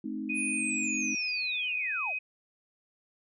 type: chord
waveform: sine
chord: A diminished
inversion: none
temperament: equal with one note detuned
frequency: 215.5 / 261.6 / 311.1 Hz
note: A3 / C4 / Eb4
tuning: -36 / 0 / 0 cents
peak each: -37 dBFS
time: 0.04-1.15 s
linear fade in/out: 5 ms
type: tone with pitch glide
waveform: sine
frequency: 2489 to 2518 Hz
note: D#7 to D#7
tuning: 0 to +20 cents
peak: -30 dBFS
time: 0.29-2.19 s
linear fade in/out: 10 ms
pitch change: +20 cents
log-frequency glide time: 1.75-1.95 s
type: linear sweep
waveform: sine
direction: down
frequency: 9956 to 525 Hz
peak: -35 dBFS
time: 0.34-2.14 s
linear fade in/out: 50 ms
effects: none